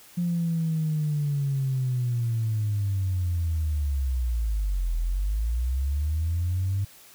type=linear two-way sweep; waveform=sine; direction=down then up; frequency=175.9 to 40.36 to 100.3 Hz; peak=-22 dBFS; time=0.17-6.85 s; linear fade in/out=10 ms; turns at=4.97 s; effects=tanh soft clip ceiling -18 dBFS + white hiss -51 dBFS RMS until 7.14 s